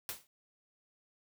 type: noise with exponential decay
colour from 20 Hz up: white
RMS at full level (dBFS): -36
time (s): 0.09-0.27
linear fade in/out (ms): 1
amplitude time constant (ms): 39
effects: none